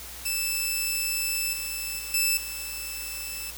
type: tone with level steps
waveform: 10% pulse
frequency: 2637 Hz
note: E7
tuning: in tune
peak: -17 / -22 / -26 / -13 / -25 dBFS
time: 0.25-3.51 s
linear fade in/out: 10 ms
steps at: 1.53 / 1.99 / 2.14 / 2.37 s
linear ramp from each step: 2 ms
effects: added 60 Hz sine -46 dBFS peak until 3.57 s + white hiss -41 dBFS RMS until 3.57 s